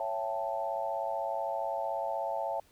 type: chord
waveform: sine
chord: A dominant seventh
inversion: first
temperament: equal with one note detuned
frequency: 554.4 / 667.3 / 784 / 880 Hz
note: C#5 / E5 / G5 / A5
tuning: 0 / +21 / 0 / 0 cents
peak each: -37 / -35 / -38 / -36 dBFS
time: 0-2.6 s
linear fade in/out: 2 ms
effects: pink hiss -64 dBFS RMS until 2.71 s